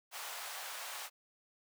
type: high-pass noise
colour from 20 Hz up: pink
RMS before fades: -44 dBFS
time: 0.11-1.1 s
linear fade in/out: 50 ms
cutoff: 690 Hz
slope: 24 dB/octave
effects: none